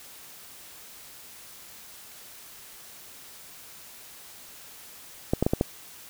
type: clicks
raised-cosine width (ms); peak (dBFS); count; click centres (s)
2; -8; 5; 5.335 / 5.426 / 5.465 / 5.535 / 5.611
effects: white hiss -47 dBFS RMS until 6.09 s